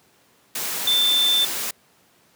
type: tone in noise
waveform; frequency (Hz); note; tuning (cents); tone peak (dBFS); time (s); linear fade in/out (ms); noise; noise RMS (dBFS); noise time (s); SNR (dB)
sine; 3548; A7; +14; -16; 0.87-1.45; 5; white; -27; 0.55-1.71; +8
effects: pink hiss -58 dBFS RMS until 2.35 s + high-pass 150 Hz 12 dB/octave